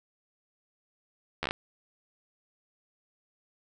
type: slowing click train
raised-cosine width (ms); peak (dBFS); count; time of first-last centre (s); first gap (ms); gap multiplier
0.3; -14; 6; 1.43-1.509; 12; 1.14
effects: none